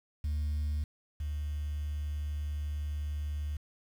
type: tone pair in turn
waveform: sine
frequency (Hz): 74.6 / 74.08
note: D2 / D2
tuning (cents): +28 / +16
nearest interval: unison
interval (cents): 12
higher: first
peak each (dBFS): -27 / -31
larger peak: first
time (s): 0.24-0.84 / 1.2-3.57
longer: second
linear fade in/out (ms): 5
effects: tanh soft clip ceiling -28 dBFS + 9-bit